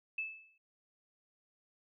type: tone with exponential decay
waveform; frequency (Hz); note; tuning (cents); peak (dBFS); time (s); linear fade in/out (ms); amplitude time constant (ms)
sine; 2620; E7; -11; -32; 0.18-0.58; 5; 86
effects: none